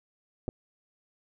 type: clicks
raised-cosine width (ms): 2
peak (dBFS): -20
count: 2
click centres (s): 0.481 / 0.489
effects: none